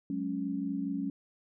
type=chord; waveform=sine; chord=F# suspended second; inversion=none; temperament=equal with one note detuned; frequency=185 / 209.6 / 277.2 Hz; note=F#3 / G#3 / C#4; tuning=0 / +16 / 0 cents; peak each=-37 / -37 / -33 dBFS; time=0.1-1.1 s; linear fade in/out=2 ms; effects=none